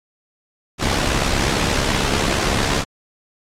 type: noise with amplitude modulation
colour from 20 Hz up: pink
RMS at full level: -17 dBFS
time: 0.78-2.85 s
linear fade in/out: 50 ms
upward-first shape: sine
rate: 68.7 Hz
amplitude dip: 60%
effects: low-pass 7000 Hz 12 dB/octave + AAC 48 kbps